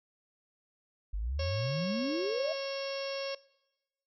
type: exponential sweep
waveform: sine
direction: up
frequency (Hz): 46.25 to 662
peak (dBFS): -31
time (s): 1.13-2.53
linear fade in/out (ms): 10
type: harmonic tone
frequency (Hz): 548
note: C#5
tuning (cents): -20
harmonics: 1 / 2 / 3 / 4 / 5 / 6 / 7 / 8 / 9 / 10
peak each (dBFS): -35 / -47 / -49 / -49 / -45 / -48 / -53 / -48 / -51 / -43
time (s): 1.39-3.35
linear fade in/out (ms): 5
effects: noise-tail reverb RT60 1.0 s tail -22 dB re dry